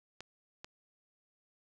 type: clicks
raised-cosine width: 0.2 ms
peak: -27 dBFS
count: 2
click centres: 0.206 / 0.645 s
effects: none